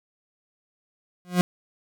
40% pulse tone with exponential growth, 178.9 Hz, F3, 42 cents sharp, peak -12 dBFS, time 1.25-1.41 s, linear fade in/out 0 ms, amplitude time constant 34 ms, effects none

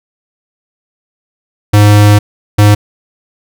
square tone bursts at uneven times, 103.9 Hz, G#2, 1 cent sharp, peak -3 dBFS, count 2, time 1.73-2.19 / 2.58-2.75 s, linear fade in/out 10 ms, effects none

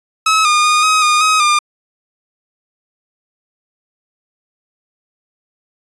sawtooth tone with pitch steps, 1287 / 1217 / 1226 / 1264 / 1222 / 1265 / 1203 Hz, E6 / D#6 / D#6 / D#6 / D#6 / D#6 / D6, -42 / -39 / -26 / +27 / -32 / +28 / +41 cents, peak -6 dBFS, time 0.26-1.59 s, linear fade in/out 5 ms, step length 190 ms, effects resampled to 22050 Hz

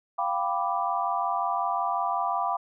sine chord, G dominant seventh, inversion third, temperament equal, 698.5 / 784 / 987.8 / 1174.7 Hz, F5 / G5 / B5 / D6, 0 / 0 / 0 / 0 cents, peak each -30 dBFS, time 0.18-2.57 s, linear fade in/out 10 ms, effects none

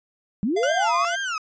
sine linear sweep, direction up, 181.1 to 1173 Hz, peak -20 dBFS, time 0.43-1.05 s, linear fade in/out 0 ms
square tone with tremolo, 687 Hz, F5, 29 cents flat, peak -25 dBFS, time 0.56-1.16 s, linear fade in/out 10 ms, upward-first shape triangle, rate 16 Hz, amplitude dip 30%
35% pulse tone with vibrato, 1395 Hz, F6, 2 cents flat, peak -23 dBFS, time 0.63-1.38 s, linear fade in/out 2 ms, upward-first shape sine, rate 2.2 Hz, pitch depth 240 cents each way
effects resampled to 16000 Hz

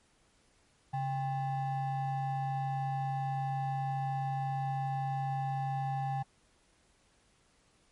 triangle ring-modulated tone, 466.2 Hz, A#4, in tune, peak -26 dBFS, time 0.93-6.23 s, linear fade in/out 10 ms, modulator 329 Hz, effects pink hiss -68 dBFS RMS until 7.91 s + MP3 48 kbps

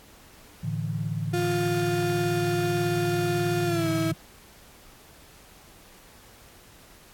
sine chord, A suspended fourth, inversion none, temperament just, 110 / 146.67 / 165 Hz, A2 / D3 / E3, 0 / -2 / +2 cents, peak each -31 dBFS, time 0.63-4.14 s, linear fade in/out 10 ms
35% pulse tone with pitch glide, 351.8 to 324.5 Hz, F4 to E4, +13 to -27 cents, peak -23 dBFS, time 1.33-4.12 s, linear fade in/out 10 ms, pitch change -140 cents, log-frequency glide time 3.65-3.89 s
effects pink hiss -52 dBFS RMS until 7.13 s + AAC 64 kbps

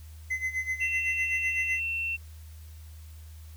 triangle tone with tremolo, 2044 Hz, C7, 41 cents flat, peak -24 dBFS, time 0.3-1.8 s, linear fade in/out 10 ms, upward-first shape sine, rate 7.9 Hz, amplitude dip 80%
sine tone, 2700 Hz, E7, 41 cents sharp, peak -28 dBFS, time 0.8-2.17 s, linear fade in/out 20 ms
effects added 78 Hz sine -43 dBFS peak until 3.56 s + white hiss -58 dBFS RMS until 3.56 s

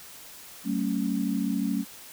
sine tone cluster, 191.6 / 225.1 / 277.2 Hz, G3 / A3 / C#4, -39 / +40 / 0 cents, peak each -29 dBFS, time 0.64-1.85 s, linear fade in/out 50 ms, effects white hiss -46 dBFS RMS until 2.12 s

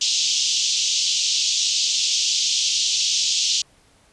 white band-pass noise, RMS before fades -21 dBFS, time 0.01-3.62 s, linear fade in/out 5 ms, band 2900 to 6700 Hz, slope 48 dB/octave, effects pink hiss -56 dBFS RMS until 4.12 s + resampled to 24000 Hz

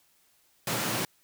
pink high-pass noise, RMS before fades -30 dBFS, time 0.67-1.05 s, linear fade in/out 2 ms, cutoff 110 Hz, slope 48 dB/octave, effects white hiss -66 dBFS RMS until 1.23 s

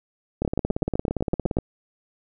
two click trains, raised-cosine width 2 ms, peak -11 / -10 dBFS, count 21 / 10, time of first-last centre 0.42-1.569 / 0.45-1.586 s, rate 17.4 / 7.92 Hz, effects none

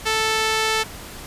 sawtooth tone with band-pass filter, 440 Hz, A4, in tune, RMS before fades -21 dBFS, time 0.05-0.84 s, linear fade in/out 20 ms, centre 3300 Hz, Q 0.58, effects pink hiss -37 dBFS RMS until 1.26 s + resampled to 32000 Hz

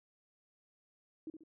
sine tone with echo, 317.8 Hz, D#4, 37 cents sharp, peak -40 dBFS, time 1.27-1.3 s, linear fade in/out 2 ms, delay 68 ms, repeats 2, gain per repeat -7 dB, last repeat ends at 1.436 s, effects none

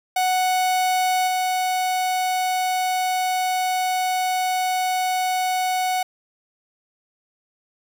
45% pulse tone with level steps, 740 Hz, F#5, in tune, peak -18 / -20 dBFS, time 0.16-6.03 s, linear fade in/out 5 ms, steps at 1.27 s, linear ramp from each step 10 ms, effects none

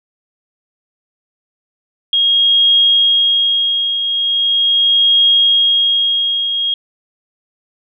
sine tone with tremolo, 3266 Hz, G#7, 30 cents flat, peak -7 dBFS, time 2.13-6.74 s, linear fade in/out 2 ms, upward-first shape triangle, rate 0.4 Hz, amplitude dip 60%, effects none

